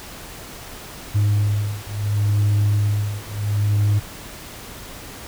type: beating tone pair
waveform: sine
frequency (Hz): 103 / 103.71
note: G#2 / G#2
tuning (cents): -14 / -2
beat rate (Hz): 0.71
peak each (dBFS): -18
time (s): 1.14-4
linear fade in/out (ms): 20
effects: tanh soft clip ceiling -13 dBFS + pink hiss -37 dBFS RMS until 5.27 s